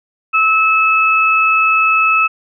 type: tone pair together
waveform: sine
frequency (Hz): 1300 / 2600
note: E6 / E7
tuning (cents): -24 / -24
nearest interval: octave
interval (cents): 1200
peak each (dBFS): -12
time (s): 0.33-2.28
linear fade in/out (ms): 20
effects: none